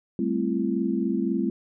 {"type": "chord", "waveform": "sine", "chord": "A minor seventh", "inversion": "third", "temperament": "equal with one note detuned", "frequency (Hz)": [196, 220, 261.6, 337.9], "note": ["G3", "A3", "C4", "E4"], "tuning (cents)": [0, 0, 0, 43], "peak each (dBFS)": -28, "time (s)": [0.19, 1.5], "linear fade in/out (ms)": 2, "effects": []}